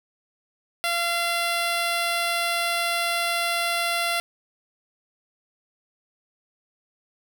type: tone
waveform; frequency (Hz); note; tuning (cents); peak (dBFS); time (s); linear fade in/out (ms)
10% pulse; 686; F5; -31; -14; 0.84-4.2; 0
effects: none